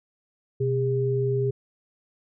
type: tone pair together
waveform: sine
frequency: 126.5 / 404.4 Hz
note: B2 / G#4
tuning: +42 / -46 cents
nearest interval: octave + minor sixth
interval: 2012 cents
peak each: -24 dBFS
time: 0.6-1.51 s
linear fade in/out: 10 ms
effects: none